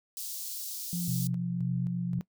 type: high-pass noise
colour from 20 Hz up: white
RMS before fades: -38 dBFS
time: 0.17-1.27 s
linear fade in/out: 0 ms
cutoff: 4200 Hz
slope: 24 dB/octave
type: tone with pitch glide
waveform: sine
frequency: 174.61 to 175.82 Hz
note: F3 to F3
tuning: 0 to +12 cents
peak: -30 dBFS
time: 0.93-2.21 s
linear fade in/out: 0 ms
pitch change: +12 cents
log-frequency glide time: 1.32-1.9 s
type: tone with tremolo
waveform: sine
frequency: 128.1 Hz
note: C3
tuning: 36 cents flat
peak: -30 dBFS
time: 1.08-2.19 s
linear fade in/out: 2 ms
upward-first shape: square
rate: 1.9 Hz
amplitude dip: 45%
effects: noise-tail reverb RT60 0.1 s tail -21 dB re dry